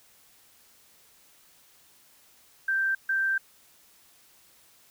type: tone bursts at uneven times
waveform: sine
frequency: 1568 Hz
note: G6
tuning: in tune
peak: -23 dBFS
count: 2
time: 2.68-2.95 / 3.09-3.38 s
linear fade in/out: 5 ms
effects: white hiss -59 dBFS RMS until 4.9 s